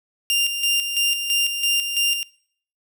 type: tone with tremolo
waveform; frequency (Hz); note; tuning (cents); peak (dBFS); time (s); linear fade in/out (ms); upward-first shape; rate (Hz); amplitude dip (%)
sawtooth; 2794; F7; 0; -14; 0.3-2.23; 0; square; 3; 55
effects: noise-tail reverb RT60 0.6 s tail -22 dB re dry